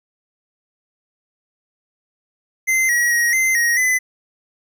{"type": "tone with pitch steps", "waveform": "square", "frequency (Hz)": [2071, 1910, 1891, 2071, 1883, 2016], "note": ["C7", "A#6", "A#6", "C7", "A#6", "B6"], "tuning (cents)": [-18, 42, 24, -18, 17, 35], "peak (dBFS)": -15, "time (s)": [2.67, 3.99], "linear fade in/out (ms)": 20, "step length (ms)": 220, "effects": []}